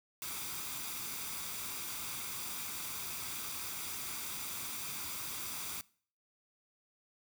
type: noise with comb filter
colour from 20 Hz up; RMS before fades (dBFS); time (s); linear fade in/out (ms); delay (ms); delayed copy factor
white; -41; 0.22-5.81; 0; 0.84; +0.5
effects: noise-tail reverb RT60 0.5 s tail -22 dB re dry + high-pass 60 Hz 12 dB/octave